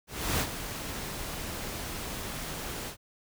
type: noise with ADSR envelope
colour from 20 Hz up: pink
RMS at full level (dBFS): -27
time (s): 0.07-2.97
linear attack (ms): 330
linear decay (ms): 59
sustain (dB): -10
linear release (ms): 91
effects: none